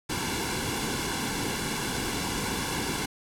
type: noise with comb filter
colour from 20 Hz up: pink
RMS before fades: -30 dBFS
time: 0.09-3.06 s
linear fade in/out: 10 ms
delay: 1.6 ms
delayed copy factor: -0.7
effects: low-pass 11000 Hz 12 dB/octave